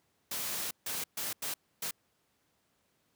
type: noise bursts at uneven times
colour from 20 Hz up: white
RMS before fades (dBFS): -36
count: 5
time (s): 0.31-0.71 / 0.86-1.04 / 1.17-1.33 / 1.42-1.54 / 1.82-1.91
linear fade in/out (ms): 5
effects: pink hiss -74 dBFS RMS until 3.15 s + high-pass 100 Hz 12 dB/octave